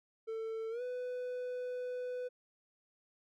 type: tone with pitch glide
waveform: triangle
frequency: 446.5 to 498.3 Hz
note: A4 to B4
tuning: +25 to +15 cents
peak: -35 dBFS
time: 0.27-2.29 s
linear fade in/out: 20 ms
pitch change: +190 cents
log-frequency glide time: 0.7-0.82 s
effects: none